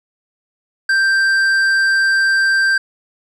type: tone with tanh clipping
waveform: sine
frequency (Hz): 1572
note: G6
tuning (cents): +4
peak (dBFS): -13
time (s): 0.89-2.78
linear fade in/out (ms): 5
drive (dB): 9
effects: none